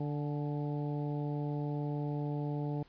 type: harmonic tone with a mistuned harmonic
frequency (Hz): 146.83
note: D3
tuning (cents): 0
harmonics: 1 / 2 / 3 / 4 / 5 / 6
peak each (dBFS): -34 / -39 / -43 / -48 / -48 / -49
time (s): 0-2.83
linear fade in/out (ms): 5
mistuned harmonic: 6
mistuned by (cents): -38
effects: pink hiss -64 dBFS RMS until 2.88 s + resampled to 11025 Hz